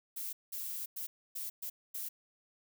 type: noise bursts at uneven times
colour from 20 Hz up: violet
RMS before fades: -40 dBFS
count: 6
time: 0.16-0.33 / 0.52-0.86 / 0.96-1.07 / 1.35-1.5 / 1.62-1.7 / 1.94-2.09 s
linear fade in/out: 10 ms
effects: none